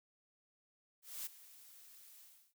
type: noise with ADSR envelope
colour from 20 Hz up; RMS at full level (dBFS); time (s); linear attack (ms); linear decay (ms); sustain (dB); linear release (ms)
blue; -42; 1.02-2.54; 240; 15; -17; 330
effects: none